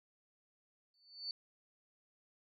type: tone with exponential growth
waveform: sine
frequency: 4500 Hz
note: C#8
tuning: 25 cents sharp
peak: -36 dBFS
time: 0.94-1.31 s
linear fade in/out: 1 ms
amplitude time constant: 80 ms
effects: none